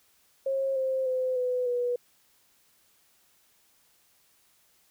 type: tone with pitch steps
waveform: sine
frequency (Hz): 539 / 525.8 / 512.9 / 500.3 / 488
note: C#5 / C5 / C5 / B4 / B4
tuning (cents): -49 / +8 / -35 / +22 / -21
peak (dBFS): -25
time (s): 0.46-1.96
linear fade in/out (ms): 5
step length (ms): 300
effects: white hiss -65 dBFS RMS until 4.9 s